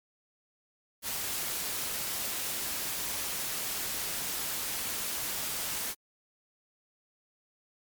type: noise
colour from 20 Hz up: white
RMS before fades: -34 dBFS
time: 1.02-5.95 s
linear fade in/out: 50 ms
effects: MP3 96 kbps